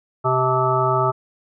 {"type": "harmonic tone with a mistuned harmonic", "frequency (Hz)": 129.5, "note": "C3", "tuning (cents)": -17, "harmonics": [1, 3, 5, 7, 9, 10], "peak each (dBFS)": [-23, -23, -23, -23, -23, -23], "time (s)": [0.24, 1.12], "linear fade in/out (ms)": 20, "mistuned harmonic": 7, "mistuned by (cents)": -48, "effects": []}